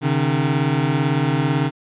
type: beating tone pair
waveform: 25% pulse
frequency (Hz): 134.8 / 152.8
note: C#3 / D#3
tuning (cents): -48 / -31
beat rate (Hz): 18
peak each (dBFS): -16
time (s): 0.01-1.71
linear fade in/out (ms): 50
effects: resampled to 8000 Hz